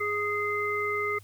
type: harmonic tone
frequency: 415.3 Hz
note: G#4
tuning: in tune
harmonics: 1 / 3 / 5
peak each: -31 / -31 / -30 dBFS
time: 0-1.19 s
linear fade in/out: 10 ms
effects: added 100 Hz sine -49 dBFS peak until 1.23 s + white hiss -59 dBFS RMS until 1.23 s